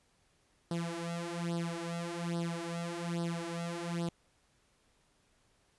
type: tone with flanger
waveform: sawtooth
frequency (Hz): 169.9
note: F3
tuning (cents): -47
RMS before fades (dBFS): -37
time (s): 0.71-4.09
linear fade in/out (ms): 2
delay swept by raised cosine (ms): 0.21 to 4.41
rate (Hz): 1.2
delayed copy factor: +0.85
effects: pink hiss -71 dBFS RMS until 5.78 s + resampled to 24000 Hz